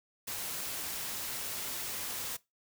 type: noise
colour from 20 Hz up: white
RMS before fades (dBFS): -38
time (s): 0.27-2.37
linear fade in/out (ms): 10
effects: noise-tail reverb RT60 0.2 s tail -20 dB re dry